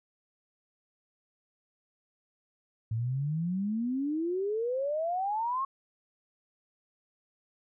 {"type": "exponential sweep", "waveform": "sine", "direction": "up", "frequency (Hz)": [108.3, 1102], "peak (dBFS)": -28, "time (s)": [2.91, 5.65], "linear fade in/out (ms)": 5, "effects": []}